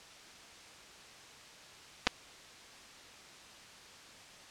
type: clicks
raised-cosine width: 0.2 ms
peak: -8 dBFS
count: 2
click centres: 2.069 / 2.073 s
effects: white hiss -53 dBFS RMS until 4.5 s + low-pass 6000 Hz 12 dB/octave